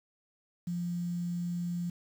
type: tone with quantisation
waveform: sine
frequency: 174.2 Hz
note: F3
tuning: 4 cents flat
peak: -31 dBFS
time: 0.67-1.9 s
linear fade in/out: 5 ms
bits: 9
effects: none